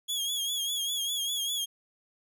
sawtooth tone with vibrato, 3322 Hz, G#7, in tune, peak -26 dBFS, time 0.08-1.66 s, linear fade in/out 20 ms, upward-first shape triangle, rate 5 Hz, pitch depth 75 cents each way, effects none

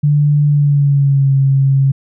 sine tone with pitch glide, 146.83 to 136.21 Hz, D3 to C#3, 0 to -30 cents, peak -8 dBFS, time 0.03-1.92 s, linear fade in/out 10 ms, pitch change -130 cents, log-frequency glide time 0.47-1.33 s, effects none

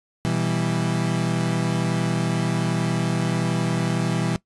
35% pulse chord, E minor, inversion second, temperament equal, 123.47 / 164.81 / 196 Hz, B2 / E3 / G3, 0 / 0 / 0 cents, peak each -24 / -22 / -26 dBFS, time 0.25-4.36 s, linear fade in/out 0 ms, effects noise-tail reverb RT60 0.1 s tail -19 dB re dry + resampled to 24000 Hz

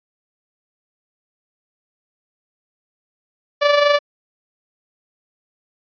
sawtooth tone with amplitude modulation, 581 Hz, D5, 19 cents flat, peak -6 dBFS, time 3.61-3.99 s, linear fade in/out 20 ms, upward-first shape sine, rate 24.3 Hz, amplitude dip 50%, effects resampled to 11025 Hz

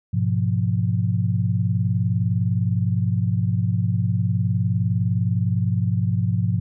sine chord, F diminished, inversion first, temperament equal, 103.83 / 123.47 / 174.61 Hz, Ab2 / Cb3 / F3, 0 / 0 / 0 cents, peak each -21 / -23 / -24 dBFS, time 0.13-6.6 s, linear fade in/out 10 ms, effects none

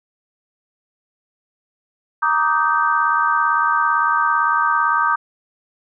sine chord, Eb major seventh, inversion second, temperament just, 933.4 / 1166.7 / 1244.5 / 1555.6 Hz, Bb5 / D6 / Eb6 / G6, +2 / -12 / 0 / -14 cents, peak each -21 / -20 / -19 / -20 dBFS, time 2.22-5.16 s, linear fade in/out 10 ms, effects none

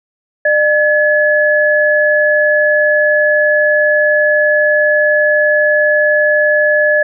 sine tone pair together, 602 / 1705 Hz, D5 / G#6, +43 / +45 cents, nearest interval octave + tritone, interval 1802 cents, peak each -11 dBFS, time 0.45-7.03 s, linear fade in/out 5 ms, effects none

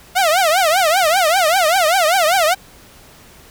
sawtooth tone with vibrato, 692 Hz, F5, 16 cents flat, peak -8 dBFS, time 0.15-2.55 s, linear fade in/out 20 ms, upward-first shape triangle, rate 5.1 Hz, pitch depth 260 cents each way, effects pink hiss -44 dBFS RMS until 3.5 s

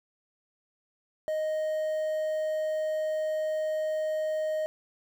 triangle tone with quantisation, 622.3 Hz, D#5, in tune, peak -25 dBFS, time 1.28-4.66 s, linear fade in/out 0 ms, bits 9, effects none

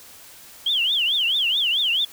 sine tone with vibrato, 3136 Hz, G7, in tune, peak -18 dBFS, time 0.66-2.05 s, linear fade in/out 5 ms, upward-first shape triangle, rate 4.6 Hz, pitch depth 280 cents each way, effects white hiss -45 dBFS RMS until 2.12 s

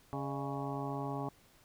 harmonic tone with a mistuned harmonic, 138.59 Hz, C#3, in tune, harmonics 1 / 2 / 3 / 4 / 5 / 6 / 7 / 8, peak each -40 / -41 / -44 / -47 / -46 / -43 / -49 / -46 dBFS, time 0.13-1.29 s, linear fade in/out 0 ms, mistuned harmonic 4, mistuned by +130 cents, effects pink hiss -64 dBFS RMS until 1.64 s

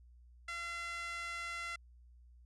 sawtooth tone with high-pass filter, 683 Hz, F5, 39 cents flat, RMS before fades -42 dBFS, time 0.48-1.76 s, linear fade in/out 5 ms, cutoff 1700 Hz, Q 9, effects added 60 Hz sine -57 dBFS peak until 2.45 s + resampled to 22050 Hz

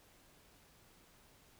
silence, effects pink hiss -65 dBFS RMS until 1.59 s

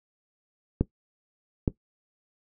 clicks, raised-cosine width 3 ms, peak -9 dBFS, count 2, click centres 0.81 / 1.678 s, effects noise-tail reverb RT60 0.1 s tail -17 dB re dry

